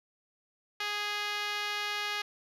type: tone with band-pass filter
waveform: 5% pulse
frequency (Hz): 414.4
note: G#4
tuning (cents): -4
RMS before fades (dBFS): -34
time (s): 0.8-2.22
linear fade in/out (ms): 5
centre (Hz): 1900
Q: 0.58
effects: none